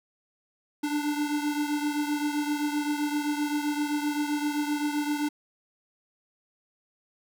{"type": "beating tone pair", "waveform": "square", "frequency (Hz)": [293.5, 301.2], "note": ["D4", "D4"], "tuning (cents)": [-1, 44], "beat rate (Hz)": 7.7, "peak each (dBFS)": [-28, -33], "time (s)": [0.83, 5.29], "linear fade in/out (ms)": 10, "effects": []}